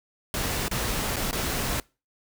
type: noise with dropouts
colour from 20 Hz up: pink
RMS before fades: -28 dBFS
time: 0.34-1.8 s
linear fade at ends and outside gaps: 1 ms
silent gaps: 0.682-0.713 / 1.16-1.166 / 1.311-1.329 s
effects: noise-tail reverb RT60 0.3 s tail -24 dB re dry